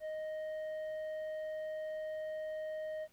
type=tone with tanh clipping; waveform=sine; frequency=622.3 Hz; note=D#5; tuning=in tune; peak=-39 dBFS; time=0-3.08 s; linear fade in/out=50 ms; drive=6 dB; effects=pink hiss -69 dBFS RMS until 3.12 s